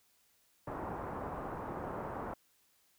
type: low-pass noise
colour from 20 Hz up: white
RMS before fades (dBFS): -41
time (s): 0.67-2.34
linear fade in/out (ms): 5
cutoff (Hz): 1100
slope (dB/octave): 24
effects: white hiss -71 dBFS RMS until 2.98 s